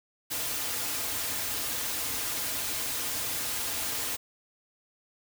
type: noise with comb filter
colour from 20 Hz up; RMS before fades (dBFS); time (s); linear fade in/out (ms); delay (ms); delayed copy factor
white; -32; 0.3-4.17; 20; 5.3; -0.6
effects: none

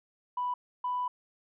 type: tone pair in turn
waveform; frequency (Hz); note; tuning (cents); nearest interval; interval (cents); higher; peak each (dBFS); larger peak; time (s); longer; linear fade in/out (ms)
sine; 987.8 / 991.5; B5 / B5; 0 / +7; unison; 7; second; -28; neither; 0.37-0.54 / 0.84-1.08; second; 5
effects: tanh soft clip ceiling -24 dBFS

